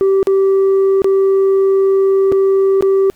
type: tone with dropouts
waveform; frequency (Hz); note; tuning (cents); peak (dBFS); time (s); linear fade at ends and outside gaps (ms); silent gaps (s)
sine; 388; G4; -18; -6; 0.01-3.1; 0; 0.229-0.271 / 1.019-1.044 / 2.318-2.323 / 2.809-2.824
effects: tanh soft clip ceiling -8 dBFS + pink hiss -51 dBFS RMS until 3.15 s